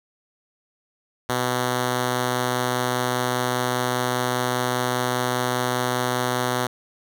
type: tone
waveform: 5% pulse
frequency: 125 Hz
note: B2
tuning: 21 cents sharp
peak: -10 dBFS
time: 1.29-6.67 s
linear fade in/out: 5 ms
effects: none